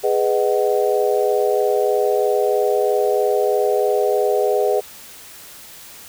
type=chord; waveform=sine; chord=G# minor seventh; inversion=none; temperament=just; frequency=415.3 / 498.4 / 623 / 747.5 Hz; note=G#4 / B4 / D#5 / F#5; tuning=0 / +16 / +2 / +17 cents; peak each=-18 / -20 / -22 / -24 dBFS; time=0.03-4.81 s; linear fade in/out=20 ms; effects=white hiss -40 dBFS RMS until 6.08 s